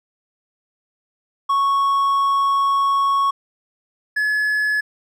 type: tone pair in turn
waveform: triangle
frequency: 1107 / 1705.8 Hz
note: C#6 / G#6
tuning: -3 / +46 cents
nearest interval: perfect fifth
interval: 749 cents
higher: second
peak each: -13 / -15 dBFS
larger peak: first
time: 1.49-3.31 / 4.16-4.81 s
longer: first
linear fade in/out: 10 ms
effects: none